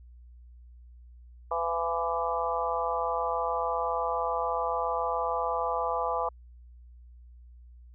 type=harmonic tone with a mistuned harmonic; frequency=167.3 Hz; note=E3; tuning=26 cents sharp; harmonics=3 / 4 / 5 / 6 / 7; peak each=-33 / -33 / -33 / -33 / -33 dBFS; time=1.51-6.29 s; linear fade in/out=5 ms; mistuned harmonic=4; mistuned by=+17 cents; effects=added 60 Hz sine -48 dBFS peak until 7.94 s